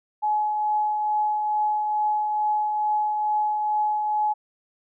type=tone with tremolo; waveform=sine; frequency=847 Hz; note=G#5; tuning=34 cents sharp; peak=-19 dBFS; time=0.22-4.34 s; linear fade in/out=20 ms; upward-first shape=triangle; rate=2.3 Hz; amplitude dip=35%; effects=none